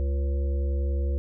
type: harmonic tone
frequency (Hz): 69.4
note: C#2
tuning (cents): +3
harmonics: 1 / 3 / 5 / 7 / 8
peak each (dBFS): -23 / -42 / -39 / -40 / -43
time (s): 0-1.18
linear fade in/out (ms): 0
effects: none